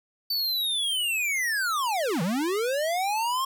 square linear two-way sweep, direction down then up, 4575 to 154.4 to 1082 Hz, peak -25 dBFS, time 0.3-3.45 s, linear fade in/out 5 ms, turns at 2.22 s, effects none

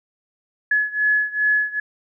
sine beating tone pair, 1700 / 1702.5 Hz, G#6 / G#6, +40 / +42 cents, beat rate 2.5 Hz, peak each -19 / -21 dBFS, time 0.71-1.8 s, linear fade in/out 5 ms, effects none

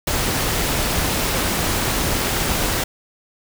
pink noise with amplitude modulation, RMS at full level -19 dBFS, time 0.07-2.84 s, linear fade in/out 5 ms, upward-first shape sine, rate 277 Hz, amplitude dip 35%, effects none

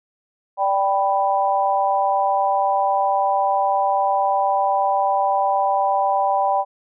sine chord, G major, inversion second, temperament equal with one note detuned, 585.6 / 784 / 987.8 Hz, D5 / G5 / B5, -5 / 0 / 0 cents, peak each -23 / -18 / -22 dBFS, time 0.57-6.65 s, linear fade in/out 50 ms, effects none

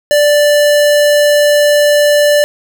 square tone, 587.3 Hz, D5, in tune, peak -7 dBFS, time 0.11-2.44 s, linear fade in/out 0 ms, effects none

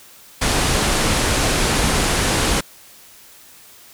pink low-pass noise, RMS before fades -18 dBFS, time 0.41-2.61 s, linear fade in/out 10 ms, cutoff 11000 Hz, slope 48 dB/octave, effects white hiss -45 dBFS RMS until 3.93 s

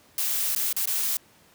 blue noise with dropouts, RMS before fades -26 dBFS, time 0.18-1.17 s, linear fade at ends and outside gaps 1 ms, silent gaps 0.55-0.561 / 0.727-0.765 / 0.856-0.873 s, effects pink hiss -57 dBFS RMS until 1.54 s + high-pass 100 Hz 12 dB/octave

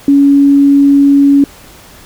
sine tone, 280.8 Hz, C#4, 22 cents sharp, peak -3 dBFS, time 0.08-1.44 s, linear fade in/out 2 ms, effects pink hiss -37 dBFS RMS until 2.05 s

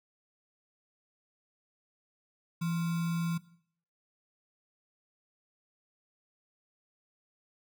sine tone with sample-and-hold, 168.1 Hz, E3, 34 cents sharp, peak -29 dBFS, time 2.61-3.38 s, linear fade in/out 10 ms, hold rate 1225 Hz, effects noise-tail reverb RT60 0.6 s tail -18 dB re dry

